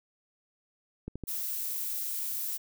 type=clicks; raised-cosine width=3 ms; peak=-24 dBFS; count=3; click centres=1.08 / 1.156 / 1.237 s
type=noise; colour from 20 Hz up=violet; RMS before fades=-34 dBFS; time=1.27-2.58 s; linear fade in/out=20 ms
effects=none